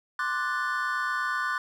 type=chord; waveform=triangle; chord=D dominant seventh; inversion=third; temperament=equal; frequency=1046.5 / 1174.7 / 1480 / 1760 Hz; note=C6 / D6 / F#6 / A6; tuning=0 / 0 / 0 / 0 cents; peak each=-32 / -30 / -28 / -32 dBFS; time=0.19-1.58 s; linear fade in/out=2 ms; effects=none